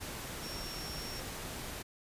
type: tone in noise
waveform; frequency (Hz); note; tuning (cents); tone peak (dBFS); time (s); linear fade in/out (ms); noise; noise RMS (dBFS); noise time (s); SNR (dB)
sine; 5500; F8; -27; -44; 0.42-1.21; 20; pink; -42; 0-1.83; -5
effects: resampled to 32000 Hz